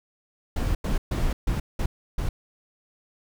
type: noise bursts at uneven times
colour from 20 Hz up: brown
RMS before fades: -24 dBFS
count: 6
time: 0.56-0.75 / 0.84-0.98 / 1.11-1.33 / 1.47-1.6 / 1.79-1.86 / 2.18-2.29 s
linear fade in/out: 5 ms
effects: none